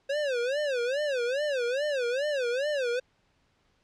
square tone with vibrato, 534 Hz, C5, 35 cents sharp, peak -27 dBFS, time 0.09-3 s, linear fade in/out 10 ms, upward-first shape sine, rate 2.4 Hz, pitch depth 210 cents each way, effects pink hiss -69 dBFS RMS until 3.83 s + low-pass 5000 Hz 12 dB/octave

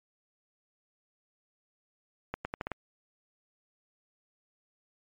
accelerating click train, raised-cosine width 0.5 ms, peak -18 dBFS, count 6, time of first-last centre 2.34-2.717 s, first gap 110 ms, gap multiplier 0.81, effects MP3 64 kbps

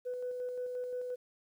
sine tone with tremolo, 497.6 Hz, B4, 13 cents sharp, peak -33 dBFS, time 0.05-1.16 s, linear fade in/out 20 ms, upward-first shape square, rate 5.7 Hz, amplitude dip 30%, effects tanh soft clip ceiling -31 dBFS + 11-bit

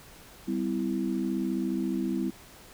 sine chord, C major, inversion second, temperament equal with one note detuned, 196 / 255.1 / 329.6 Hz, G3 / C4 / E4, 0 / -44 / 0 cents, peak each -31 dBFS, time 0.47-2.31 s, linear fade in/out 20 ms, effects pink hiss -51 dBFS RMS until 2.73 s

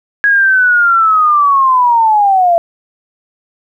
sine linear sweep, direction down, 1661.2 to 667 Hz, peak -6 dBFS, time 0.24-2.58 s, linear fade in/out 0 ms, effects 8-bit

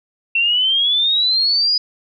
sine exponential sweep, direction up, 2693 to 4978 Hz, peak -13 dBFS, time 0.35-1.78 s, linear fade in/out 5 ms, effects none

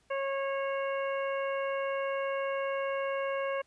harmonic tone with a mistuned harmonic, 547 Hz, C#5, 23 cents flat, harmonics 1 / 2 / 3 / 4 / 5, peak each -31 / -37 / -41 / -43 / -45 dBFS, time 0.1-3.62 s, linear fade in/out 10 ms, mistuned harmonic 5, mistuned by +27 cents, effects pink hiss -69 dBFS RMS until 3.66 s + resampled to 22050 Hz

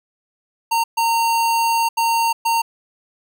square tone bursts at uneven times, 919 Hz, A#5, 25 cents flat, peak -16 dBFS, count 4, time 0.71-0.84 / 0.97-1.89 / 1.97-2.33 / 2.45-2.62 s, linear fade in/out 10 ms, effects none

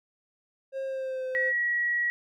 triangle tone with pitch glide, 536 to 516.2 Hz, C5 to C5, +42 to -23 cents, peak -28 dBFS, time 0.72-1.53 s, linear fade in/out 50 ms, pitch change -65 cents, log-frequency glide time 0.84-1.26 s
sine tone, 1917 Hz, A#6, 48 cents sharp, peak -24 dBFS, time 1.35-2.1 s, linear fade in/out 0 ms
effects none

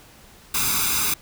white noise with comb filter, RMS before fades -22 dBFS, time 0.54-1.14 s, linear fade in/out 5 ms, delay 0.81 ms, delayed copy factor +0.8, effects pink hiss -49 dBFS RMS until 1.21 s

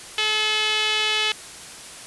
sawtooth tone with band-pass filter, 430 Hz, A4, 40 cents flat, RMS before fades -22 dBFS, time 0.18-1.32 s, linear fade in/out 2 ms, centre 3100 Hz, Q 2.7, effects white hiss -39 dBFS RMS until 2.06 s + resampled to 24000 Hz

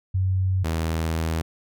sine / sawtooth tone pair in turn, 94 / 81.07 Hz, F#2 / E2, +28 / -28 cents, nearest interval minor third, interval 256 cents, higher first, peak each -19 dBFS, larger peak neither, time 0.14-0.64 / 0.64-1.42 s, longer second, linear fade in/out 10 ms, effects none

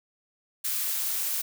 blue noise with high-pass filter sweep, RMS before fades -29 dBFS, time 0.64-1.42 s, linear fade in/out 10 ms, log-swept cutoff 1400 to 340 Hz, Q 1, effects none

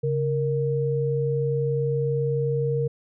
sine tone pair together, 138.5 / 465.9 Hz, C#3 / A#4, -1 / -1 cents, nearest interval octave + major sixth, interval 2100 cents, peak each -24 dBFS, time 0.03-2.88 s, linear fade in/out 10 ms, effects none

